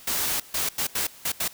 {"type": "noise bursts at uneven times", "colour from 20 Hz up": "white", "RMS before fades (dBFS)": -26, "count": 6, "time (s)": [[0.07, 0.4], [0.54, 0.69], [0.78, 0.87], [0.95, 1.07], [1.25, 1.32], [1.4, 1.48]], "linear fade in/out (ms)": 5, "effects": ["white hiss -48 dBFS RMS until 1.53 s"]}